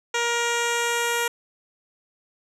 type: tone with low-pass filter sweep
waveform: 10% pulse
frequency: 471.9 Hz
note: A#4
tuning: 21 cents sharp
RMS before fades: -24 dBFS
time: 0.14-1.28 s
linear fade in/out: 5 ms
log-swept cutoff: 6200 to 11000 Hz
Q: 1.5
effects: none